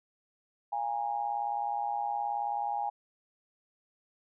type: tone with amplitude modulation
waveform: sine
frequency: 820 Hz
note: G#5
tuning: 22 cents flat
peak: -26 dBFS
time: 0.72-2.9 s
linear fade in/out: 10 ms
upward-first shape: sine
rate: 119 Hz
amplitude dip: 80%
effects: none